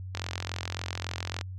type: click train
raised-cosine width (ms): 0.2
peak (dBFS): -15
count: 56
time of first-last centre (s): 0.15-1.411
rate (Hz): 43.6
effects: added 93 Hz sine -36 dBFS peak until 1.58 s